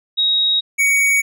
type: tone pair in turn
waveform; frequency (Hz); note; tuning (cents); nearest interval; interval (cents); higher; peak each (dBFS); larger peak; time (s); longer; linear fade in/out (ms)
sine / square; 3789 / 2245; A#7 / C#7; +27 / +21; major sixth; 906; first; -13; neither; 0.17-0.61 / 0.78-1.22; neither; 20
effects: none